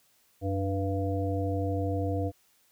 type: harmonic tone with a mistuned harmonic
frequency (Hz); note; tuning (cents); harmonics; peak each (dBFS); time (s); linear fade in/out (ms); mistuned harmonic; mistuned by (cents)
98; G2; 0; 1 / 3 / 5 / 7; -29 / -33 / -34 / -36; 0.41-2.32; 50; 1; -76
effects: white hiss -66 dBFS RMS until 2.71 s